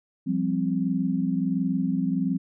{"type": "chord", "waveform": "sine", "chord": "F suspended second", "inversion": "none", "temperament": "equal", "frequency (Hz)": [174.61, 196, 261.6], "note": ["F3", "G3", "C4"], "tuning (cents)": [0, 0, 0], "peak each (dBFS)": [-27, -27, -26], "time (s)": [0.26, 2.38], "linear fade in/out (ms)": 20, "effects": []}